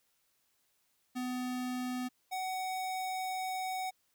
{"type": "tone pair in turn", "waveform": "square", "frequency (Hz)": [251, 749.3], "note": ["B3", "F#5"], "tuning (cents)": [28, 22], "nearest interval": "octave + perfect fifth", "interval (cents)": 1894, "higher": "second", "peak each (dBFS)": [-35, -35], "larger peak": "neither", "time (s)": [[1.15, 2.09], [2.31, 3.91]], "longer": "second", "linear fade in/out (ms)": 20, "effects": ["white hiss -75 dBFS RMS until 4.14 s"]}